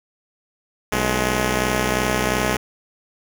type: tone pair together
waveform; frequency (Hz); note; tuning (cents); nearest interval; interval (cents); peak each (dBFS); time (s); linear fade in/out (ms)
5% pulse; 62.85 / 211.4; B1 / G#3; +31 / +31; octave + major sixth; 2100; -10; 0.92-2.57; 5
effects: none